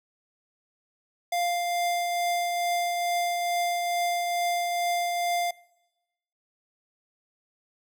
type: tone with tremolo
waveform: square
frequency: 698.5 Hz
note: F5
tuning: in tune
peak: -24 dBFS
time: 1.32-5.51 s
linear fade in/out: 5 ms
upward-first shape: triangle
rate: 2.3 Hz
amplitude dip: 30%
effects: noise-tail reverb RT60 1.0 s tail -23 dB re dry